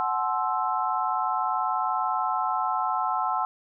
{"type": "chord", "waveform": "sine", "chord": "F# half-diminished seventh", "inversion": "none", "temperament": "equal with one note detuned", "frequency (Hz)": [740, 860.4, 1046.5, 1318.5], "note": ["F#5", "A5", "C6", "E6"], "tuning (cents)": [0, -39, 0, 0], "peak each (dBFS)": -29, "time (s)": [0, 3.45], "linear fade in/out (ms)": 0, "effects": []}